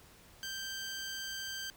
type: tone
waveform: 15% pulse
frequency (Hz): 1568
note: G6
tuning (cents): 0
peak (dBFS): -32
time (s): 0.43-1.7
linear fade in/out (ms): 0
effects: pink hiss -59 dBFS RMS until 1.76 s